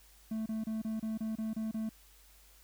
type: tone bursts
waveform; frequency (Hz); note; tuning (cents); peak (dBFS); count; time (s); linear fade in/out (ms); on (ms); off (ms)
triangle; 220; A3; 0; -31; 9; 0.31-1.892; 5; 150; 29
effects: added 50 Hz sine -61 dBFS peak until 2.63 s + white hiss -62 dBFS RMS until 2.63 s